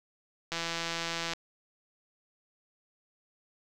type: click train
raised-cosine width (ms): 0.2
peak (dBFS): -16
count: 137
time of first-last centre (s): 0.52-1.334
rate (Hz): 167
effects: none